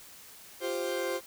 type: chord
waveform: 40% pulse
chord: F suspended second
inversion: none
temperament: equal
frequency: 349.2 / 392 / 523.3 Hz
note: F4 / G4 / C5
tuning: 0 / 0 / 0 cents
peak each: -35 / -36 / -32 dBFS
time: 0.6-1.21 s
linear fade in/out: 50 ms
effects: white hiss -51 dBFS RMS until 1.26 s